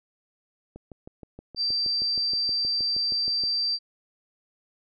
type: click train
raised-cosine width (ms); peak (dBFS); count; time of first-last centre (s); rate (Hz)
2; -28; 18; 0.76-3.437; 6.35
type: tone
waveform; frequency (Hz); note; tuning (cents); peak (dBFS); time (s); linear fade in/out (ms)
sine; 4686; D8; -5; -23; 1.56-3.79; 50
effects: none